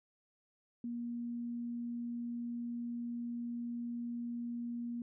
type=tone; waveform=sine; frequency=237.6 Hz; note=A#3; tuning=33 cents sharp; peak=-37 dBFS; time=0.84-5.02 s; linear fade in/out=2 ms; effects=none